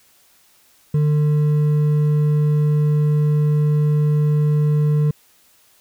triangle tone with hard clipping, 150 Hz, D3, 37 cents sharp, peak -15 dBFS, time 0.94-5.11 s, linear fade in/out 5 ms, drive 8 dB, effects white hiss -55 dBFS RMS until 5.8 s

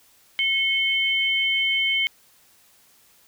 sine tone pair together, 2187 / 3093 Hz, C#7 / G7, -24 / -24 cents, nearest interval tritone, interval 600 cents, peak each -22 dBFS, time 0.39-2.07 s, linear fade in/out 0 ms, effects white hiss -57 dBFS RMS until 3.27 s

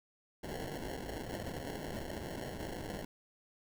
white noise with sample-and-hold, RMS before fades -42 dBFS, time 0.43-3.05 s, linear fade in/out 5 ms, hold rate 1225 Hz, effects none

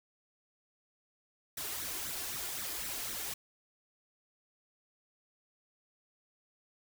white noise with flanger, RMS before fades -39 dBFS, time 1.57-3.34 s, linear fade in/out 5 ms, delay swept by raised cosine 0.5 to 2.9 ms, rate 3.9 Hz, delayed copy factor +0.7, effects none

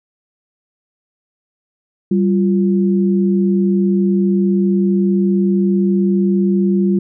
sine tone pair together, 193.95 / 349.2 Hz, G3 / F4, -18 / 0 cents, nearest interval minor seventh, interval 1018 cents, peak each -12 / -18 dBFS, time 2.11-6.99 s, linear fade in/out 5 ms, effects none

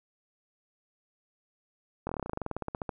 slowing click train, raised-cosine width 1 ms, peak -19 dBFS, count 20, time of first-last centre 2.07-2.892 s, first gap 22 ms, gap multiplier 1.07, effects none

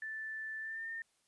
sine tone with pitch glide, 1760 to 1815.8 Hz, A6 to A#6, 0 to -46 cents, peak -39 dBFS, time 0.02-1.02 s, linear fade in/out 2 ms, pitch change +54 cents, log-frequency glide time 0.6-0.89 s, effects white hiss -75 dBFS RMS until 1.27 s + resampled to 24000 Hz

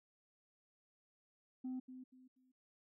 sine tone with echo, 256.4 Hz, C4, 35 cents flat, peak -38 dBFS, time 1.64-1.8 s, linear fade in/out 10 ms, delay 240 ms, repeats 3, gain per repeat -11 dB, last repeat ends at 2.52 s, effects tanh soft clip ceiling -38 dBFS

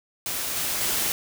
white noise with level steps, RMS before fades -29 / -27 / -25 dBFS, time 0.26-1.12 s, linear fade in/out 0 ms, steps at 0.56 / 0.81 s, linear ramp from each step 2 ms, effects none

